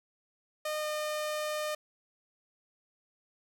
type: tone with pitch glide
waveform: sawtooth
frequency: 611 to 607.5 Hz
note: D#5 to D#5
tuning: -32 to -42 cents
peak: -28 dBFS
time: 0.65-1.75 s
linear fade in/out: 5 ms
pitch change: -10 cents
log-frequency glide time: 0.8-0.85 s
effects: none